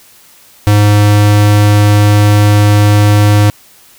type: tone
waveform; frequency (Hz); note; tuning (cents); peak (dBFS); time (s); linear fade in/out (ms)
square; 103.8; G#2; 0; -5; 0.67-3.5; 0
effects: white hiss -42 dBFS RMS until 3.98 s